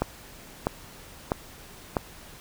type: click train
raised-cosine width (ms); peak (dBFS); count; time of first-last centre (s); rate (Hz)
1; -9; 4; 0.02-1.968; 1.54
effects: pink hiss -47 dBFS RMS until 2.4 s